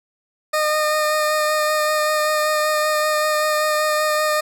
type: tone with vibrato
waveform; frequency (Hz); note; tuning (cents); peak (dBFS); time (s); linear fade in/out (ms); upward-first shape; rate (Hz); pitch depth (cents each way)
20% pulse; 611; D#5; -32; -12; 0.53-4.41; 10; sine; 5.2; 13
effects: none